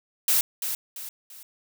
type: noise with echo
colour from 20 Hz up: blue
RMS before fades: -21 dBFS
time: 0.28-0.41 s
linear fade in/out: 2 ms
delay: 340 ms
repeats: 3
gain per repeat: -8 dB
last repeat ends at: 1.43 s
effects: none